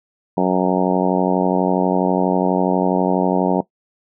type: harmonic tone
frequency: 92.2 Hz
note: F#2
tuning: 6 cents flat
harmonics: 2 / 3 / 4 / 5 / 6 / 7 / 8 / 9 / 10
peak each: -19 / -21 / -22 / -23 / -24 / -24 / -25 / -26 / -26 dBFS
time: 0.37-3.61 s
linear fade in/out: 5 ms
effects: noise-tail reverb RT60 0.1 s tail -18 dB re dry